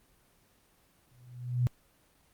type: tone with exponential growth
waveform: sine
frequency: 123.4 Hz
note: B2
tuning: 1 cent flat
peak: -21 dBFS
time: 1.11-1.67 s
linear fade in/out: 0 ms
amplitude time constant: 120 ms
effects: pink hiss -66 dBFS RMS until 2.33 s + Opus 24 kbps